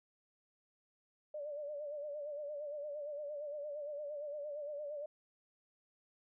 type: tone with vibrato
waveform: sine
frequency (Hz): 587.3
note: D5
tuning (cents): 0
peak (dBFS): -40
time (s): 1.34-5.06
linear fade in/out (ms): 5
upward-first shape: sine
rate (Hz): 8.7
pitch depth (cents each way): 64
effects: none